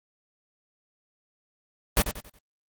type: noise with echo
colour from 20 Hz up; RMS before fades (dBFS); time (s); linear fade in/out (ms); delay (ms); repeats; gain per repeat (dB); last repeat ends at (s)
pink; -20; 1.97-2.02; 0; 92; 4; -9; 2.388
effects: Opus 24 kbps

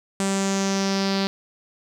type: tone with low-pass filter sweep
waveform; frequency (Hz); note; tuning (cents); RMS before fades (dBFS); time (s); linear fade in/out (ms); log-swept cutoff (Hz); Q
sawtooth; 195.1; G3; -8; -23; 0.2-1.27; 0; 8200 to 4400; 4
effects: 9-bit

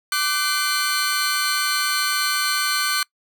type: tone cluster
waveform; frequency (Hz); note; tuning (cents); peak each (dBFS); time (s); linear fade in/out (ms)
sawtooth; 1174 / 1517 / 2061 / 4126 / 4338; D6 / F#6 / C7 / C8 / C#8; -1 / +43 / -27 / -25 / -38; -21 / -20 / -28 / -26 / -24; 0.12-3.03; 2
effects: noise-tail reverb RT60 0.1 s tail -24 dB re dry

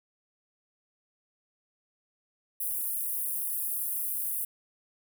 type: high-pass noise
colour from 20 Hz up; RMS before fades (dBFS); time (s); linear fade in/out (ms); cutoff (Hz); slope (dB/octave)
pink; -32; 2.6-4.45; 5; 10000; 48
effects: none

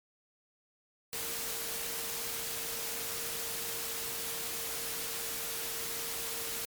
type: tone in noise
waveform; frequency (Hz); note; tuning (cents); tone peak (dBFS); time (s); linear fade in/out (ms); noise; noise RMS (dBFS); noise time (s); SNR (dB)
sine; 459.8; A#4; -24; -48; 1.13-6.65; 0; white; -37; 1.13-6.65; -14
effects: MP3 96 kbps

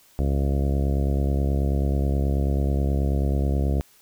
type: harmonic tone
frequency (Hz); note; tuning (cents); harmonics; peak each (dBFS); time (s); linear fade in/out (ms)
69.3; C#2; 0; 1 / 2 / 3 / 4 / 5 / 6 / 7 / 8 / 9 / 10; -21 / -27 / -31 / -33 / -35 / -37 / -38 / -39 / -40 / -41; 0.19-3.81; 0
effects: white hiss -56 dBFS RMS until 4.01 s

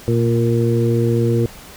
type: harmonic tone with a mistuned harmonic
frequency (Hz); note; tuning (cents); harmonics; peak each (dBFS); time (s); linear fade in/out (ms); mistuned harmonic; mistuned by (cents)
116.54; A#2; 0; 1 / 2 / 3 / 4; -16 / -21 / -20 / -21; 0.08-1.46; 0; 1; +29
effects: pink hiss -39 dBFS RMS until 1.76 s

